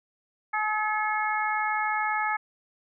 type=harmonic tone with a mistuned harmonic; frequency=427 Hz; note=G#4; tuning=48 cents sharp; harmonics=2 / 3 / 4 / 5; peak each=-28 / -30 / -31 / -32 dBFS; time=0.53-2.37 s; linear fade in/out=10 ms; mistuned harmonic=5; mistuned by=+28 cents; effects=none